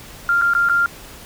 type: tone with dropouts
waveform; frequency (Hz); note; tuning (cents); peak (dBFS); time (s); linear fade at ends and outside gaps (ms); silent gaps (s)
sine; 1394; F6; -4; -13; 0.29-0.86; 1; 0.414-0.42 / 0.536-0.55 / 0.688-0.696
effects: pink hiss -39 dBFS RMS until 1.25 s